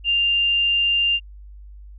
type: tone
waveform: sine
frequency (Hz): 2794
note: F7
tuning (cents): 0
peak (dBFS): -16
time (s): 0.04-1.2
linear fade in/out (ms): 50
effects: added 50 Hz sine -38 dBFS peak until 1.98 s